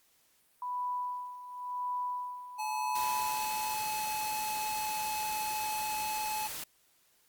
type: tone with tremolo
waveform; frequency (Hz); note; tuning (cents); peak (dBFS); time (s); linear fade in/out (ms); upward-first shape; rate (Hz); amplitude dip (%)
sine; 990; B5; +4; -31; 0.62-3.74; 2; sine; 0.93; 75
type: tone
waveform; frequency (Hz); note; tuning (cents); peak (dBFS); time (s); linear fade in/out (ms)
square; 858; A5; -44; -34; 2.58-6.48; 20
type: noise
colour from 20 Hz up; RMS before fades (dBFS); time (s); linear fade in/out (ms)
white; -40; 2.95-6.64; 5
effects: white hiss -68 dBFS RMS until 7.28 s + Opus 48 kbps